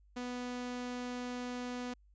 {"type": "tone", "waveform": "sawtooth", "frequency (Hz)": 246.9, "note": "B3", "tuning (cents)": 0, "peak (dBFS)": -34, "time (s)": [0.16, 1.94], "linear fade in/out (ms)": 10, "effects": ["added 50 Hz sine -61 dBFS peak until 2.14 s", "resampled to 16000 Hz"]}